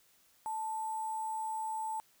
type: tone with sample-and-hold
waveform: sine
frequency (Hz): 880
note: A5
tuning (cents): 0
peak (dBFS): -34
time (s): 0.46-2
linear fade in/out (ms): 0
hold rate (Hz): 8820
effects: white hiss -67 dBFS RMS until 2.2 s